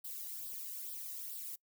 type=noise with flanger; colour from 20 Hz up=violet; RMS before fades=-44 dBFS; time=0.04-1.56 s; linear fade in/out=10 ms; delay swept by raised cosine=0.22 to 1.05 ms; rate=2.3 Hz; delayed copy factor=+0.6; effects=noise-tail reverb RT60 0.1 s tail -24 dB re dry